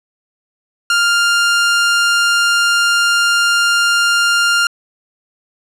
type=tone; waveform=sawtooth; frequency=1400 Hz; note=F6; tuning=4 cents sharp; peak=-7 dBFS; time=0.9-4.67 s; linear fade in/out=2 ms; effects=low-pass 9000 Hz 12 dB/octave